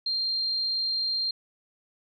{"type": "tone", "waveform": "sine", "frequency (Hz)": 4186, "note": "C8", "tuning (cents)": 0, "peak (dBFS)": -25, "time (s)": [0.06, 1.31], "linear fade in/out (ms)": 5, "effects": []}